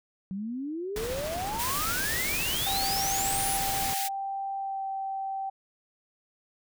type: exponential sweep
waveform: sine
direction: up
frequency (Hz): 184.8 to 11220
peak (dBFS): -31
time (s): 0.31-3.57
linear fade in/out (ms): 0
type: noise with tremolo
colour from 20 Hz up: pink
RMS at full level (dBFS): -35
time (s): 0.96-3.94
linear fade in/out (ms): 2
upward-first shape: triangle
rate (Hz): 14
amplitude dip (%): 25
type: high-pass noise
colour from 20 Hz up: white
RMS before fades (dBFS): -32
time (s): 1.58-4.09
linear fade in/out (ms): 20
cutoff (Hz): 1500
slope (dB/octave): 48
type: tone with pitch glide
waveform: sine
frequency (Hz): 784 to 776.8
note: G5 to G5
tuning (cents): 0 to -16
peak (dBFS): -30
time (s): 2.66-5.5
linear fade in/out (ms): 10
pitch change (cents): -16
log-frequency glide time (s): 4.57-4.83
effects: none